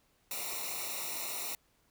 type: noise with comb filter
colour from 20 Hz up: white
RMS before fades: -38 dBFS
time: 0.31-1.55 s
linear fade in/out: 2 ms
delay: 0.62 ms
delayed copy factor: -0.9
effects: pink hiss -71 dBFS RMS until 1.9 s